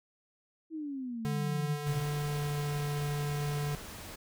sine exponential sweep, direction down, 327.6 to 123 Hz, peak -35 dBFS, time 0.7-2.05 s, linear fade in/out 50 ms
square tone with pitch glide, 146.83 to 145.9 Hz, D3 to D3, 0 to -11 cents, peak -32 dBFS, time 1.25-3.75 s, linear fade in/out 0 ms, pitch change -11 cents, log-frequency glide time 2.13-2.72 s
pink noise, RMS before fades -45 dBFS, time 1.86-4.16 s, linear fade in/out 10 ms
effects none

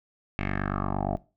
10% pulse tone with low-pass filter sweep, 48.69 Hz, G1, 11 cents flat, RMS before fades -29 dBFS, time 0.39-1.17 s, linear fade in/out 0 ms, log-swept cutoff 2400 to 640 Hz, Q 4.3, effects noise-tail reverb RT60 0.3 s tail -19 dB re dry

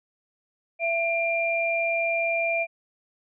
sine tone pair together, 669.3 / 2385 Hz, E5 / D7, +26 / +26 cents, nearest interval octave + minor seventh, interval 2200 cents, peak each -25 dBFS, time 0.79-2.67 s, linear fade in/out 50 ms, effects none

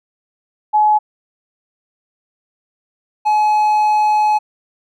sine / triangle tone pair in turn, 849 / 849 Hz, G#5 / G#5, +38 / +38 cents, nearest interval unison, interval 0 cents, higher neither, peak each -9 / -9 dBFS, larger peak neither, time 0.73-0.99 / 3.25-4.39 s, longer second, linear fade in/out 20 ms, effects none

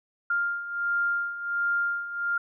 sine beating tone pair, 1399 / 1400.4 Hz, F6 / F6, +3 / +4 cents, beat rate 1.4 Hz, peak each -31 / -26 dBFS, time 0.3-2.38 s, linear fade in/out 5 ms, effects none

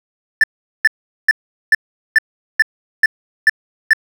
triangle tone bursts, 1764 Hz, A6, 4 cents sharp, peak -4 dBFS, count 9, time 0.41-3.933 s, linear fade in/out 2 ms, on 27 ms, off 410 ms, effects none

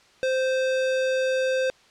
square tone, 521 Hz, C5, 7 cents flat, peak -22 dBFS, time 0.23-1.7 s, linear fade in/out 0 ms, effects white hiss -56 dBFS RMS until 1.9 s + low-pass 5000 Hz 12 dB/octave

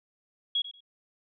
sine tone with echo, 3322 Hz, G#7, in tune, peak -24 dBFS, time 0.55-0.62 s, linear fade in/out 5 ms, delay 93 ms, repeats 2, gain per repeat -14 dB, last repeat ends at 0.806 s, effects none

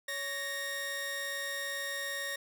sawtooth tone pair together, 560 / 1857.7 Hz, C#5 / A#6, +18 / -6 cents, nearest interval octave + major sixth, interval 2076 cents, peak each -38 / -32 dBFS, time 0.08-2.36 s, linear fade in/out 5 ms, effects none

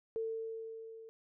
sine tone with level ramp, 448.7 Hz, A4, 34 cents sharp, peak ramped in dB -33 to -49 dBFS, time 0.16-1.09 s, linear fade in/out 0 ms, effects none

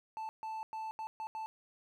triangle tone bursts at uneven times, 880 Hz, A5, in tune, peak -36 dBFS, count 6, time 0.17-0.29 / 0.43-0.63 / 0.73-0.91 / 0.99-1.07 / 1.2-1.27 / 1.35-1.46 s, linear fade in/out 0 ms, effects none

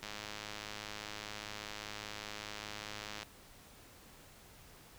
click train, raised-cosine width 0.2 ms, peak -25 dBFS, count 337, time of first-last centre 0.03-3.23 s, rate 105 Hz, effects pink hiss -58 dBFS RMS until 4.98 s

